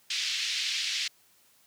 white band-pass noise, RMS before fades -31 dBFS, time 0.1-1.08 s, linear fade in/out 5 ms, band 2200 to 5100 Hz, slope 24 dB/octave, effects white hiss -63 dBFS RMS until 1.66 s + high-pass 60 Hz 12 dB/octave

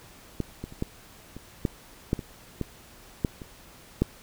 clicks, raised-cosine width 3 ms, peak -14 / -21 / -30 / -14 / -26 / -11 / -10 / -21 / -15 / -10 / -25 / -8 dBFS, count 12, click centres 0.403 / 0.64 / 0.724 / 0.824 / 1.366 / 1.652 / 2.131 / 2.192 / 2.613 / 3.248 / 3.418 / 4.02 s, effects pink hiss -51 dBFS RMS until 4.22 s

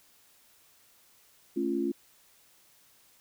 sine chord, A augmented, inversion none, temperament equal with one note detuned, 220 / 277.2 / 345 Hz, A3 / C#4 / E#4, 0 / 0 / -21 cents, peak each -34 / -31 / -30 dBFS, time 1.56-1.92 s, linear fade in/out 10 ms, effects white hiss -62 dBFS RMS until 3.2 s

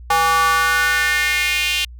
square tone with high-pass filter sweep, 163.7 Hz, E3, 12 cents flat, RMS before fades -17 dBFS, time 0.1-1.85 s, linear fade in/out 5 ms, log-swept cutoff 910 to 2900 Hz, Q 3.8, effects added 60 Hz sine -34 dBFS peak until 1.99 s

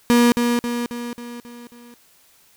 35% pulse tone with echo, 239.2 Hz, A#3, 45 cents sharp, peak -10 dBFS, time 0.1-0.32 s, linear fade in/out 0 ms, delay 270 ms, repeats 6, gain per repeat -5 dB, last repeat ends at 1.94 s, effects white hiss -55 dBFS RMS until 2.56 s

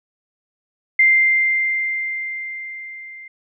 sine tone with level ramp, 2093 Hz, C7, in tune, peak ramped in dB -9 to -35 dBFS, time 0.99-3.28 s, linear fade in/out 5 ms, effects none

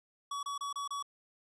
square tone bursts, 1132 Hz, C#6, 36 cents sharp, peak -36 dBFS, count 5, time 0.31-1.026 s, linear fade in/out 5 ms, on 120 ms, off 29 ms, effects resampled to 22050 Hz

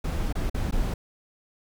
brown noise with dropouts, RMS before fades -26 dBFS, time 0.04-0.94 s, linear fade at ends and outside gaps 5 ms, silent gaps 0.327-0.352 / 0.498-0.544 / 0.711-0.723 s, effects none

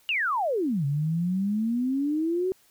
sine exponential two-way sweep, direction down then up, 2919 to 137.7 to 382 Hz, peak -23 dBFS, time 0.09-2.52 s, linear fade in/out 0 ms, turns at 0.85 s, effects white hiss -61 dBFS RMS until 2.7 s

